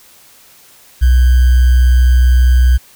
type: tone with sample-and-hold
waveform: sine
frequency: 62.4 Hz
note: B1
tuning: 19 cents sharp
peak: -5 dBFS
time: 1.01-2.78 s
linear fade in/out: 20 ms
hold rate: 1575 Hz
effects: white hiss -44 dBFS RMS until 2.95 s